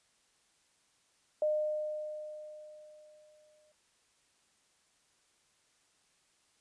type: tone with exponential decay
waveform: sine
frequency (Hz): 609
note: D#5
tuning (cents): -37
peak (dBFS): -26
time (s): 1.42-3.72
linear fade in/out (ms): 2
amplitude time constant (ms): 500
effects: white hiss -71 dBFS RMS until 6.6 s + resampled to 22050 Hz